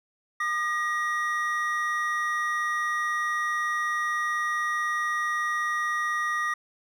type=tone pair together; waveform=triangle; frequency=1216 / 1897.7 Hz; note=D#6 / A#6; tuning=-40 / +30 cents; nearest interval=minor sixth; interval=770 cents; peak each=-26 dBFS; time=0.4-6.54 s; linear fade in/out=5 ms; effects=none